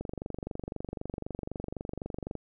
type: click train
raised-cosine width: 2 ms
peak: -22 dBFS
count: 57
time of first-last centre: 0.01-2.353 s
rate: 23.9 Hz
effects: none